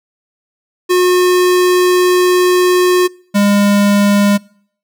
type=tone pair in turn; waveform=square; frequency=361.7 / 203 Hz; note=F#4 / G#3; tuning=-39 / -39 cents; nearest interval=minor seventh; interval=1000 cents; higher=first; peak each=-9 dBFS; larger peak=neither; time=0.89-3.08 / 3.34-4.38 s; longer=first; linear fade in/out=20 ms; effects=noise-tail reverb RT60 0.6 s tail -25 dB re dry